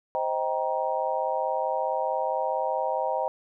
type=chord; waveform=sine; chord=C minor seventh; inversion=none; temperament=just; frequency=523.3 / 627.9 / 784.9 / 941.9 Hz; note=C5 / Eb5 / G5 / Bb5; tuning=0 / +16 / +2 / +18 cents; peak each=-30 dBFS; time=0.15-3.28 s; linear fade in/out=0 ms; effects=none